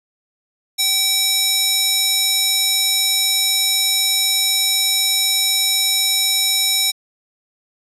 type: tone with high-pass filter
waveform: square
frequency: 768 Hz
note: G5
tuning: 36 cents flat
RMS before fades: -17 dBFS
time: 0.78-6.92 s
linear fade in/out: 20 ms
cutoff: 4300 Hz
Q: 1.4
effects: resampled to 32000 Hz